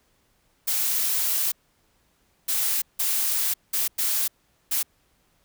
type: noise bursts at uneven times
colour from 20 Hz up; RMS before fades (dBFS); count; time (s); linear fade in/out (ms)
blue; -24; 6; 0.67-1.52 / 2.48-2.82 / 2.99-3.54 / 3.73-3.88 / 3.98-4.28 / 4.71-4.83; 10
effects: pink hiss -66 dBFS RMS until 5.44 s